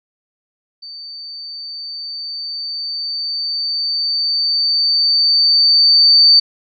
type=tone with level ramp; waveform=sine; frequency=4578 Hz; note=D8; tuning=45 cents flat; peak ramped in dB=-30 to -5 dBFS; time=0.82-6.4 s; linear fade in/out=10 ms; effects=none